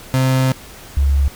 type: tone pair in turn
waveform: 35% pulse / sine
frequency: 130.81 / 69.43 Hz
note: C3 / C#2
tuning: 0 / +3 cents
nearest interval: major seventh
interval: 1097 cents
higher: first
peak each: -11 dBFS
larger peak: neither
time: 0.14-0.52 / 0.97-1.28 s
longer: first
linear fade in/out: 0 ms
effects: pink hiss -38 dBFS RMS until 1.35 s